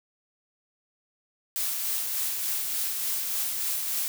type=noise with tremolo; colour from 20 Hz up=blue; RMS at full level=-28 dBFS; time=1.56-4.08 s; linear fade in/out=0 ms; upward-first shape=sine; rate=3.4 Hz; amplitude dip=30%; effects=none